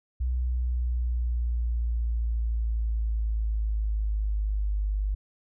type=exponential sweep; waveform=sine; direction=down; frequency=62.5 to 49.99 Hz; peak=-24 dBFS; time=0.2-5.15 s; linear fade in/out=10 ms; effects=none